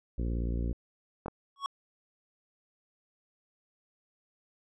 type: harmonic tone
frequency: 58.27 Hz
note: A#1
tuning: in tune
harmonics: 1 / 2 / 3 / 4 / 5 / 6 / 7 / 8 / 9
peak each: -30 / -38 / -41 / -41 / -43 / -46 / -49 / -51 / -52 dBFS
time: 0.18-0.73 s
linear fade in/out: 5 ms
type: clicks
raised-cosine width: 1 ms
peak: -22 dBFS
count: 2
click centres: 1.26 / 1.282 s
type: tone with exponential growth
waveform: square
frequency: 1110 Hz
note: C#6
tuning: 2 cents sharp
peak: -27 dBFS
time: 1.56-1.66 s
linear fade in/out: 1 ms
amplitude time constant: 20 ms
effects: low-pass 5000 Hz 12 dB/octave